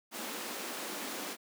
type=high-pass noise; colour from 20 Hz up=pink; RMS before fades=-40 dBFS; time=0.11-1.37 s; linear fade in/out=50 ms; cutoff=210 Hz; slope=48 dB/octave; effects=none